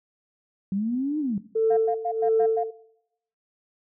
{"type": "linear two-way sweep", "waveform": "sine", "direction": "up then down", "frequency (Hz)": [187.3, 311.1, 187.3], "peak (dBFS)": -23, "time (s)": [0.72, 1.38], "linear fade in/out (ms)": 2, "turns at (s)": 1.19}
{"type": "tone with tremolo", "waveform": "sine", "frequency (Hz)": 445.3, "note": "A4", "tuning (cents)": 21, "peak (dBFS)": -16, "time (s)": [1.55, 2.71], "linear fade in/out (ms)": 10, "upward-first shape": "sine", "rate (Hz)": 1.5, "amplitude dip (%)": 85}
{"type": "tone bursts", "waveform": "sine", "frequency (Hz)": 702, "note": "F5", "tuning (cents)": 9, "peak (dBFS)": -23, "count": 6, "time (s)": [1.7, 2.638], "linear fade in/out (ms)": 10, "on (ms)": 73, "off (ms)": 100}
{"effects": ["noise-tail reverb RT60 0.8 s tail -19 dB re dry", "tanh soft clip ceiling -11 dBFS"]}